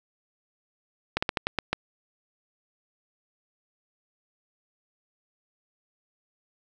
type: slowing click train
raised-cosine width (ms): 0.3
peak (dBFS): -8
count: 7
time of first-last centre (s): 1.17-1.73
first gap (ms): 55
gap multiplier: 1.21
effects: none

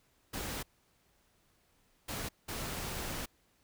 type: noise bursts at uneven times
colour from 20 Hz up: pink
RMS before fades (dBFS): -39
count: 3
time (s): 0.33-0.63 / 2.08-2.29 / 2.48-3.26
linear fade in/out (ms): 10
effects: pink hiss -71 dBFS RMS until 3.63 s

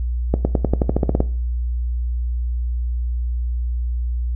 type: accelerating click train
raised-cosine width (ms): 2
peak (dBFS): -3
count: 12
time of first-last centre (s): 0.34-1.204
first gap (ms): 110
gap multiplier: 0.93
effects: noise-tail reverb RT60 0.4 s tail -17 dB re dry + added 60 Hz sine -19 dBFS peak until 4.35 s

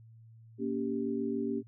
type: chord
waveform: sine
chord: G diminished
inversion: first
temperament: just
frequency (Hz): 235.2 / 282.2 / 392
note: Bb3 / Db4 / G4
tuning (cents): +16 / +31 / 0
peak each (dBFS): -34 / -35 / -35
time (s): 0.58-1.63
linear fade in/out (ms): 50
effects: added 113 Hz sine -52 dBFS peak until 1.67 s

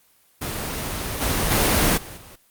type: noise with level steps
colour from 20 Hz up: pink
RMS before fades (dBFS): -28 / -22 / -18 / -37 / -43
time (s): 0.41-2.36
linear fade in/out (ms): 10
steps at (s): 1.2 / 1.5 / 1.96 / 2.16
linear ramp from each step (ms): 20
effects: white hiss -59 dBFS RMS until 2.5 s + Opus 24 kbps

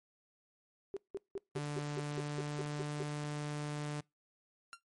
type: tone bursts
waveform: sine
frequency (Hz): 392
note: G4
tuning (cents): 0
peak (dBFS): -36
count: 11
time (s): 0.94-3.026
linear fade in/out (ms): 0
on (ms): 26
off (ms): 180
type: tone with pitch glide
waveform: sawtooth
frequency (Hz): 146.83 to 148.11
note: D3 to D3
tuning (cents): 0 to +15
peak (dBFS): -33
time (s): 1.55-4.01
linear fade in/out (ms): 10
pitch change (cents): +15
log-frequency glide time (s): 2-2.93
type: tone with exponential decay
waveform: sawtooth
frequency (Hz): 1379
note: F6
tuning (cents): -22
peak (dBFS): -38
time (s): 4.73-4.81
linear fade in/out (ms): 0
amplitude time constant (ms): 16
effects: noise-tail reverb RT60 0.2 s tail -24 dB re dry + MP3 48 kbps

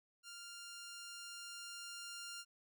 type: tone with level ramp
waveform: 10% pulse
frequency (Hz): 1396.9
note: F6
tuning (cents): 0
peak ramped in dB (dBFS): -42 to -38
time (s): 0.23-2.45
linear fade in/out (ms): 50
effects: none

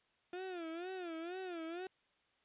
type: tone with vibrato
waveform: 35% pulse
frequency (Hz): 349.2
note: F4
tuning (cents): 0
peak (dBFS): -40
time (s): 0.33-1.87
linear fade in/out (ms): 2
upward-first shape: sine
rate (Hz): 2.1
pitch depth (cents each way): 140
effects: white hiss -75 dBFS RMS until 2.44 s + resampled to 8000 Hz

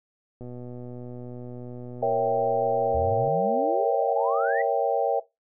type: click train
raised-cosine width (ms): 2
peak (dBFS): -27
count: 354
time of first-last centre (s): 0.41-3.28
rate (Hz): 123
type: chord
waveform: sine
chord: A# diminished seventh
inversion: none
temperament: equal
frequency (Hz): 466.2 / 554.4 / 659.3 / 784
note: A#4 / C#5 / E5 / G5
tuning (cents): 0 / 0 / 0 / 0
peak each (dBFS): -26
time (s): 2.02-5.2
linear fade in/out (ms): 10
type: exponential sweep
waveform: sine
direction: up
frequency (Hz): 72.4 to 2000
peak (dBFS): -29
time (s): 2.94-4.62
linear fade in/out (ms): 5
effects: noise-tail reverb RT60 0.2 s tail -18 dB re dry

